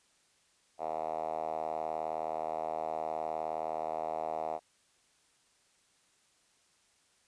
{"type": "tone with band-pass filter", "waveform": "5% pulse", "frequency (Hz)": 79.3, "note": "D#2", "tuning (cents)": 33, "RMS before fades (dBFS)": -36, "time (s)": [0.78, 4.6], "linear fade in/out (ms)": 50, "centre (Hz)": 700, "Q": 4.5, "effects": ["white hiss -69 dBFS RMS until 7.27 s", "resampled to 22050 Hz"]}